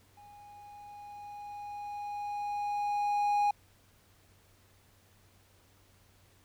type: tone with level ramp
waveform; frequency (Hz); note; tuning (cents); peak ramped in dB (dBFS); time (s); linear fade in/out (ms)
triangle; 823; G#5; -16; -50 to -22; 0.17-3.51; 5
effects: added 95 Hz sine -65 dBFS peak until 6.44 s + pink hiss -65 dBFS RMS until 6.44 s

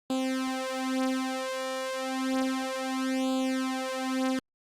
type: tone with flanger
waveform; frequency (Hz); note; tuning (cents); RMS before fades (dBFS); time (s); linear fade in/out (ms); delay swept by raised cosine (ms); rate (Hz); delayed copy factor
sawtooth; 261.6; C4; 0; -30; 0.1-4.39; 2; 0.26 to 5.96; 0.31; +1
effects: low-pass 10000 Hz 12 dB/octave + Opus 32 kbps

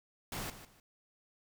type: noise with echo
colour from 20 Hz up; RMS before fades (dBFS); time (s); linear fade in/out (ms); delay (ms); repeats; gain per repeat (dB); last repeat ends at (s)
pink; -40; 0.32-0.5; 2; 150; 2; -12; 0.8
effects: none

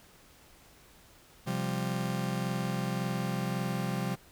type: chord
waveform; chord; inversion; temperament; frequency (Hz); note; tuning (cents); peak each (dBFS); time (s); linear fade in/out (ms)
40% pulse; C suspended fourth; none; just; 130.81 / 174.42 / 196.22; C3 / F3 / G3; 0 / -2 / +2; -34; 1.46-4.16; 20
effects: pink hiss -58 dBFS RMS until 4.31 s

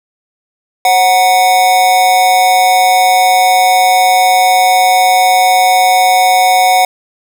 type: tone with amplitude modulation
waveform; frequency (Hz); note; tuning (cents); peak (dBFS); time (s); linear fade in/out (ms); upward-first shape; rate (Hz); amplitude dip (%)
square; 740; F#5; 0; -4; 0.85-6.85; 2; sine; 204; 60
effects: none

